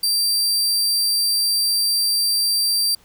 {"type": "tone", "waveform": "sawtooth", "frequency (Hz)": 4699, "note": "D8", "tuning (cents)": 0, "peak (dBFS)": -14, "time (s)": [0.03, 2.95], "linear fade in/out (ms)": 5, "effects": ["pink hiss -54 dBFS RMS until 3.04 s"]}